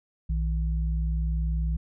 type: tone pair together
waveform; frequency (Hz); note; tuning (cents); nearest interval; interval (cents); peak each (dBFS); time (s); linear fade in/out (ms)
sine; 59.93 / 160; A#1 / D#3; +49 / +49; octave + perfect fourth; 1700; -24 / -32; 0.29-1.77; 10
effects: none